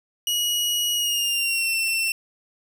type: tone with pitch glide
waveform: sawtooth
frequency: 2905 to 2695 Hz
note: F#7 to E7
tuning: -32 to +38 cents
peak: -18 dBFS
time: 0.27-2.12 s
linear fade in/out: 2 ms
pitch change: -130 cents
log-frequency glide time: 0.94-1.72 s
effects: none